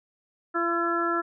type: harmonic tone with a mistuned harmonic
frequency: 340 Hz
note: F4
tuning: 46 cents flat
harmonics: 1 / 2 / 3 / 4 / 5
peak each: -28 / -33 / -35 / -26 / -33 dBFS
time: 0.54-1.22 s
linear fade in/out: 20 ms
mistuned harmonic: 4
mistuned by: -17 cents
effects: none